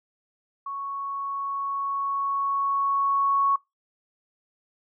sine tone with level ramp, 1108.7 Hz, C#6, in tune, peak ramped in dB -30 to -18 dBFS, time 0.66-3.56 s, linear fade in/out 5 ms, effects noise-tail reverb RT60 0.2 s tail -24 dB re dry

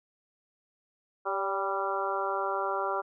harmonic tone with a mistuned harmonic, 196 Hz, G3, in tune, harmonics 2 / 3 / 4 / 5 / 6 / 7, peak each -35 / -35 / -35 / -35 / -35 / -35 dBFS, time 1.25-3.02 s, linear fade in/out 20 ms, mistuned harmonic 3, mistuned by -32 cents, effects none

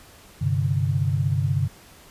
sine chord, G suspended fourth, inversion none, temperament just, 98 / 130.67 / 147 Hz, G2 / C3 / D3, 0 / -2 / +2 cents, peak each -24 dBFS, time 0.41-1.68 s, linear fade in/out 10 ms, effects pink hiss -49 dBFS RMS until 2.1 s + resampled to 32000 Hz

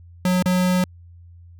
square tone with dropouts, 182.1 Hz, F#3, 27 cents flat, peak -17 dBFS, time 0.25-0.84 s, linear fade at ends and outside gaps 2 ms, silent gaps 0.425-0.458 s, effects added 86 Hz sine -42 dBFS peak until 1.59 s

